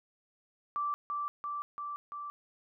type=tone with echo; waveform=sine; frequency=1168 Hz; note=D6; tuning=10 cents flat; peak=-30 dBFS; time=0.76-0.94 s; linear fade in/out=0 ms; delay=340 ms; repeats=4; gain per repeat=-2 dB; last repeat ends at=2.3 s; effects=none